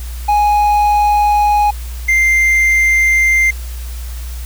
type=tone pair in turn; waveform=triangle; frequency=830.6 / 2093 Hz; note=G#5 / C7; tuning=0 / 0 cents; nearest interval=octave + major third; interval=1600 cents; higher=second; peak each=-7 dBFS; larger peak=neither; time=0.28-1.71 / 2.08-3.51 s; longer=neither; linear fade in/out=10 ms; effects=added 60 Hz sine -22 dBFS peak until 4.45 s + white hiss -36 dBFS RMS until 4.45 s